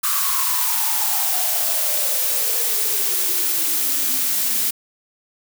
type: noise with high-pass filter sweep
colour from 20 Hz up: blue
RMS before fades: -20 dBFS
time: 0.03-4.71 s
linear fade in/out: 10 ms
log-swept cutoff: 1200 to 210 Hz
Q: 9.5
effects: none